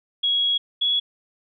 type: tone pair in turn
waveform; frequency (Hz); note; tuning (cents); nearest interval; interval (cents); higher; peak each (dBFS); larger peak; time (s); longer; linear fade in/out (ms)
sine; 3322 / 3366; G#7 / G#7; 0 / +23; unison; 23; second; -18; neither; 0.23-0.58 / 0.81-1; first; 10
effects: none